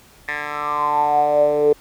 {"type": "tone with band-pass filter sweep", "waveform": "10% pulse", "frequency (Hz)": 148, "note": "D3", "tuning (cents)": 14, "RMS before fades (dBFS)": -18, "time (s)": [0.28, 1.73], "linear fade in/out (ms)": 5, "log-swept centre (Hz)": [1800, 430], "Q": 9.4, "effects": ["pink hiss -49 dBFS RMS until 1.8 s"]}